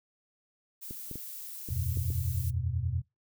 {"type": "noise", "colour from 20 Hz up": "violet", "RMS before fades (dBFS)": -42, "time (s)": [0.81, 2.51], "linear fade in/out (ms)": 20}
{"type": "clicks", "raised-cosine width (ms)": 3, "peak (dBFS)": -28, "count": 6, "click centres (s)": [0.909, 1.113, 1.157, 1.688, 1.972, 2.103]}
{"type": "chord", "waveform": "sine", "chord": "E suspended second", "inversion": "none", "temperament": "just", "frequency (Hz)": [82.41, 92.71, 123.61], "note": ["E2", "F#2", "B2"], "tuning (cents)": [0, 4, 2], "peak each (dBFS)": -33, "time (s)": [1.7, 3.02], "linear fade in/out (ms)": 10}
{"effects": ["noise-tail reverb RT60 0.2 s tail -23 dB re dry"]}